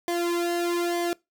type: tone with flanger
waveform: sawtooth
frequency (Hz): 345.8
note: F4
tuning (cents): -17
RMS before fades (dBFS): -26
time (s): 0.08-1.13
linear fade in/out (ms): 0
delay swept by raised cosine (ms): 0.75 to 2.05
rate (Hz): 1.1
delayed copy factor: -0.95
effects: noise-tail reverb RT60 0.2 s tail -23 dB re dry